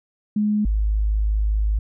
sine tone pair in turn, 210 / 52.5 Hz, G#3 / G#1, +19 / +19 cents, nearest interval 2 octaves, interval 2400 cents, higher first, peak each -17 dBFS, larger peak neither, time 0.36-0.65 / 0.65-1.79 s, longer second, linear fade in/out 5 ms, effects none

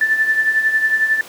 sine tone with tremolo, 1762 Hz, A6, 2 cents sharp, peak -10 dBFS, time 0.01-1.21 s, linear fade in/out 2 ms, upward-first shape triangle, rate 11 Hz, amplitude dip 70%, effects pink hiss -37 dBFS RMS until 1.28 s + high-pass 300 Hz 12 dB/octave

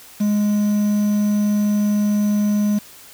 triangle tone with quantisation, 207.7 Hz, G#3, in tune, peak -13 dBFS, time 0.2-2.79 s, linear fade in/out 10 ms, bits 6, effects white hiss -43 dBFS RMS until 3.13 s

